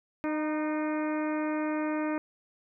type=harmonic tone with a mistuned harmonic; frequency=306 Hz; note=D#4; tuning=29 cents flat; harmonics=1 / 2 / 3 / 4 / 5 / 6 / 7 / 8; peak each=-29 / -35 / -39 / -41 / -43 / -45 / -46 / -47 dBFS; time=0.24-2.18 s; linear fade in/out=0 ms; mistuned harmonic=3; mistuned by=+29 cents; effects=none